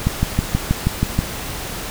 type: click train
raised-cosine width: 5 ms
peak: -3 dBFS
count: 8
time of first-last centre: 0.07-1.19 s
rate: 6.25 Hz
effects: pink hiss -28 dBFS RMS until 1.9 s